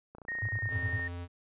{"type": "click train", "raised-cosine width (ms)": 1, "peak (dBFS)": -34, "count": 26, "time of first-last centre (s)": [0.15, 0.995], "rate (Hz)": 29.6}
{"type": "tone with pitch glide", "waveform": "sine", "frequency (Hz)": [1862, 1840.6], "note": ["A#6", "A#6"], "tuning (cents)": [-2, -22], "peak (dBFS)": -33, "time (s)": [0.28, 1.08], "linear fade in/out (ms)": 5, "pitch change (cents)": -20, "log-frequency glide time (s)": [0.5, 0.66]}
{"type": "tone bursts", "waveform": "sine", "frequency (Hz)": 104.7, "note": "G#2", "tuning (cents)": 15, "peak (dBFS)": -30, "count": 6, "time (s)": [0.42, 0.986], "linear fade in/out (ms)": 10, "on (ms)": 61, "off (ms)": 40}
{"type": "tone with vibrato", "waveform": "square", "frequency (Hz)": 87.31, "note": "F2", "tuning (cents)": 0, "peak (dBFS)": -38, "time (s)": [0.68, 1.28], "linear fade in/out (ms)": 50, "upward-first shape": "triangle", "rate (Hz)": 18, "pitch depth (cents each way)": 16}
{"effects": ["resampled to 8000 Hz"]}